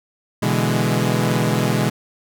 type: chord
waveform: sawtooth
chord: E dominant seventh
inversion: second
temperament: equal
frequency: 123.47 / 146.83 / 164.81 / 207.7 Hz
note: B2 / D3 / E3 / G#3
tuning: 0 / 0 / 0 / 0 cents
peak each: -17 / -20 / -19 / -18 dBFS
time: 0.42-1.9 s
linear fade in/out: 10 ms
effects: none